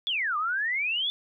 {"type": "exponential two-way sweep", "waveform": "sine", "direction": "down then up", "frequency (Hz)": [3537, 1174.7, 3537], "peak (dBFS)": -25, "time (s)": [0.07, 1.1], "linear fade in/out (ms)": 0, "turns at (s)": 0.37, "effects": []}